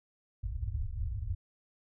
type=low-pass noise; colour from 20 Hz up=white; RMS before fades=-35 dBFS; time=0.43-1.35 s; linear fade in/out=10 ms; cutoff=110 Hz; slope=96 dB/octave; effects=none